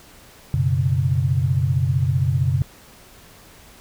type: chord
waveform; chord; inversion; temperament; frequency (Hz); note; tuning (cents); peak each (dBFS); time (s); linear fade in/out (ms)
sine; F# suspended fourth; none; just; 92.5 / 123.33 / 138.75; F#2 / B2 / C#3; 0 / -2 / +2; -22 / -21 / -20; 0.54-2.62; 0
effects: pink hiss -47 dBFS RMS until 3.8 s